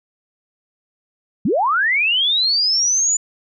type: linear sweep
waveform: sine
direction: up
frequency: 154.2 to 7040 Hz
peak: -14 dBFS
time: 1.45-3.17 s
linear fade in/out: 5 ms
effects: none